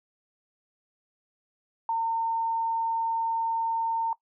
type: tone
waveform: sine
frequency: 910 Hz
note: A#5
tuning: 42 cents flat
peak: -24 dBFS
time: 1.89-4.13 s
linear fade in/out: 2 ms
effects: noise-tail reverb RT60 0.1 s tail -20 dB re dry